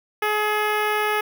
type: tone with notch filter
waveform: 10% pulse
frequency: 423 Hz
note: G#4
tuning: 32 cents sharp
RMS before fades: -22 dBFS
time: 0.22-1.21 s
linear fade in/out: 5 ms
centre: 7000 Hz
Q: 0.6
effects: none